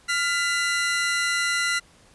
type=tone pair together; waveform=sawtooth; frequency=1396.9 / 2003 Hz; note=F6 / B6; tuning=0 / +24 cents; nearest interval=tritone; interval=624 cents; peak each=-21 dBFS; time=0.08-1.8 s; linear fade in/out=20 ms; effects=pink hiss -55 dBFS RMS until 2.14 s + resampled to 24000 Hz